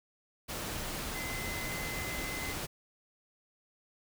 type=tone in noise; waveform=sine; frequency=2049 Hz; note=C7; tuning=37 cents flat; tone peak=-40 dBFS; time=1.14-2.54 s; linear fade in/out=20 ms; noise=pink; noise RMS=-38 dBFS; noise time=0.48-2.67 s; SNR=-5 dB; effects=none